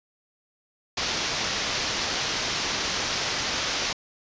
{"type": "low-pass noise", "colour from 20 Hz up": "white", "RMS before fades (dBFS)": -28, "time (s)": [0.97, 3.93], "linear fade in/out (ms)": 5, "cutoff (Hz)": 6200, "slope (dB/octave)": 48, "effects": ["resampled to 16000 Hz"]}